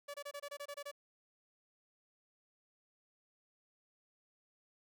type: tone bursts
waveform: sawtooth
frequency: 574 Hz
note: D5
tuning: 40 cents flat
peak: -39 dBFS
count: 10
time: 0.08-0.915 s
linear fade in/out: 10 ms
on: 61 ms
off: 25 ms
effects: none